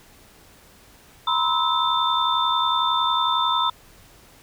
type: tone cluster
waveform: sine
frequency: 958 / 1029 / 1302 / 3568 Hz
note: A#5 / C6 / E6 / A7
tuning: +47 / -29 / -22 / +23 cents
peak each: -24 dBFS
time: 1.27-3.7 s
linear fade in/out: 5 ms
effects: pink hiss -51 dBFS RMS until 4.42 s